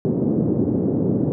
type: band-pass noise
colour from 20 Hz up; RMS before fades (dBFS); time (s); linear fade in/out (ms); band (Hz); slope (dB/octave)
white; -20; 0.05-1.32; 0; 110 to 380; 24
effects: none